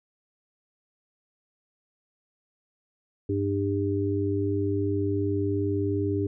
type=harmonic tone; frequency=99.7 Hz; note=G2; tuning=30 cents sharp; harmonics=1 / 3 / 4; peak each=-28 / -28 / -28 dBFS; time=3.29-6.27 s; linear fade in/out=5 ms; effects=none